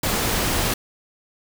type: noise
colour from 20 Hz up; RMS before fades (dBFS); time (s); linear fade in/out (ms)
pink; -22; 0.03-0.74; 5
effects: none